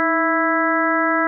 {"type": "harmonic tone with a mistuned harmonic", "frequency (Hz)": 329.6, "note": "E4", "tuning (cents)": 0, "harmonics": [1, 2, 3, 4, 5, 6], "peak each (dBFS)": [-22, -23, -25, -21, -22, -26], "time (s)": [0, 1.27], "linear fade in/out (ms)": 0, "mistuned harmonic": 1, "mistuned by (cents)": -63, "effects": []}